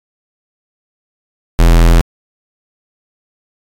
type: tone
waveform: square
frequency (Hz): 42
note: E1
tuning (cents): +33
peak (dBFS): -5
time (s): 1.59-2.01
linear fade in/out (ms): 0
effects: AAC 48 kbps